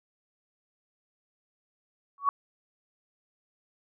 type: tone with exponential growth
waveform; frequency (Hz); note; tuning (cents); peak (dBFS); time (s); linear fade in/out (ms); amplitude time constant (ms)
sine; 1122; C#6; +21; -16; 2.18-2.29; 1; 23
effects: none